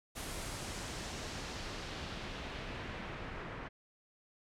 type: noise with low-pass filter sweep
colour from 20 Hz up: pink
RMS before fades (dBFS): -43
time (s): 0.15-3.69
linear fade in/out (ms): 20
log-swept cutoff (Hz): 11000 to 1800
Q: 1.1
effects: none